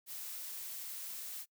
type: noise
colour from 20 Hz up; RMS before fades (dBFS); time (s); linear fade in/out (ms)
blue; -44; 0.06-1.46; 50
effects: noise-tail reverb RT60 0.1 s tail -24 dB re dry